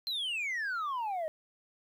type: exponential sweep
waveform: sine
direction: down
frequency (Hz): 4186 to 610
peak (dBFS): -29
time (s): 0.07-1.28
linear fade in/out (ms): 0
effects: tanh soft clip ceiling -31 dBFS + 11-bit